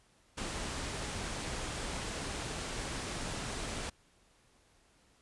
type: low-pass noise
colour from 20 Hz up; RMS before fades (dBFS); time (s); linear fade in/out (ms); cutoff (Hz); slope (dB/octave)
pink; -39; 0.37-3.9; 10; 10000; 48
effects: pink hiss -67 dBFS RMS until 5.21 s + resampled to 24000 Hz